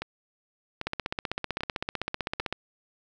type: two click trains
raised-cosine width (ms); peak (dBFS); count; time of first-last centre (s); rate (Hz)
0.3; -13 / -16; 27 / 4; 0.87-2.526 / 0.02-2.401; 15.7 / 1.26
effects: none